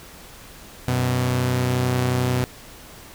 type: tone pair together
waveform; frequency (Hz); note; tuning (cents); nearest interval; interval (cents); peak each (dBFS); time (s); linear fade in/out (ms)
sawtooth; 93.94 / 125.4; F#2 / B2; +27 / +27; perfect fourth; 500; -23 / -16; 0.88-2.44; 0
effects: pink hiss -43 dBFS RMS until 3.14 s